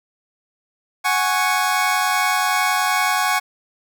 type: chord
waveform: 25% pulse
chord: F# suspended second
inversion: none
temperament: equal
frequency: 740 / 830.6 / 1108.7 Hz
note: F#5 / G#5 / C#6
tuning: 0 / 0 / 0 cents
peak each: -18 / -18 / -17 dBFS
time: 1.04-3.4 s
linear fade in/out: 20 ms
effects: none